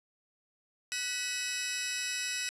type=tone cluster; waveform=15% pulse; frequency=1492 / 1952 / 2558 Hz; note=F#6 / B6 / D#7; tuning=+14 / -21 / +47 cents; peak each=-33 / -31 / -28 dBFS; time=0.92-2.49 s; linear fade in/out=0 ms; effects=resampled to 22050 Hz + 9-bit